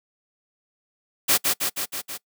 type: noise with echo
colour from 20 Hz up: white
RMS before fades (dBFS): -18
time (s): 1.28-1.38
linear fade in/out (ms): 20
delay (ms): 160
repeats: 5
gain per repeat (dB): -3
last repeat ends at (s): 2.18
effects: noise-tail reverb RT60 0.1 s tail -23 dB re dry + high-pass 150 Hz 12 dB/octave